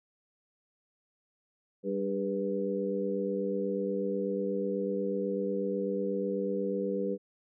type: harmonic tone with a mistuned harmonic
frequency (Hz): 98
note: G2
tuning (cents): 0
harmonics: 2 / 3 / 4 / 5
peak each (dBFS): -34 / -38 / -34 / -33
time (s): 1.83-7.18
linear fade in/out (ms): 50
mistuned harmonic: 4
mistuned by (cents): +43
effects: none